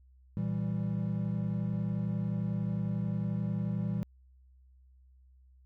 triangle chord, E diminished, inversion second, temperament equal, 116.54 / 164.81 / 196 Hz, Bb2 / E3 / G3, 0 / 0 / 0 cents, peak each -32 dBFS, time 0.37-4.03 s, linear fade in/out 0 ms, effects tanh soft clip ceiling -19 dBFS + added 64 Hz sine -57 dBFS peak until 5.65 s

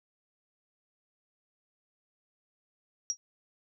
sine tone with exponential decay, 5690 Hz, F8, 31 cents sharp, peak -23 dBFS, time 3.1-3.17 s, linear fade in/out 0 ms, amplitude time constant 15 ms, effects none

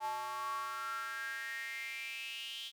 square tone with high-pass filter sweep, 123.9 Hz, B2, 6 cents sharp, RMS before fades -41 dBFS, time 0-2.72 s, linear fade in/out 50 ms, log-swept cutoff 860 to 3300 Hz, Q 8.1, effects none

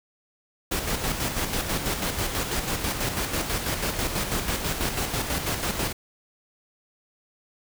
pink noise with tremolo, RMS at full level -26 dBFS, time 0.71-5.93 s, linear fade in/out 10 ms, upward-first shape square, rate 6.1 Hz, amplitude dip 45%, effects none

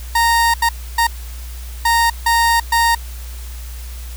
30% pulse tone bursts at uneven times, 928 Hz, A#5, 8 cents flat, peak -9 dBFS, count 6, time 0.15-0.54 / 0.62-0.69 / 0.98-1.07 / 1.85-2.1 / 2.26-2.6 / 2.72-2.95 s, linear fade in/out 5 ms, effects added 60 Hz sine -27 dBFS peak until 4.16 s + white hiss -39 dBFS RMS until 4.16 s

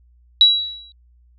sine tone with exponential decay, 3899 Hz, B7, 23 cents flat, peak -5 dBFS, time 0.41-0.92 s, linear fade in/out 1 ms, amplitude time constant 110 ms, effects added 60 Hz sine -50 dBFS peak until 1.38 s

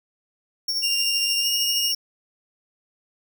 45% pulse tone with tremolo, 5490 Hz, F8, 31 cents flat, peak -21 dBFS, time 0.68-1.95 s, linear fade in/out 5 ms, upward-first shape triangle, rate 13 Hz, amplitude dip 50%
sawtooth tone with pitch glide, 2794 to 2849 Hz, F7 to F7, 0 to +34 cents, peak -20 dBFS, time 0.82-1.93 s, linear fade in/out 20 ms, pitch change +34 cents, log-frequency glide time 1.41-1.47 s
effects 9-bit

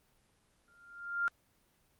sine tone with exponential growth, 1396.9 Hz, F6, in tune, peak -26 dBFS, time 0.68-1.28 s, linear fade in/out 0 ms, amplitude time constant 130 ms, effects pink hiss -71 dBFS RMS until 1.99 s + Opus 24 kbps

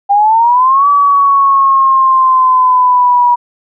sine exponential two-way sweep, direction up then down, 794 to 1149 to 965 Hz, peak -5 dBFS, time 0.09-3.36 s, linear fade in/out 20 ms, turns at 0.88 s, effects none

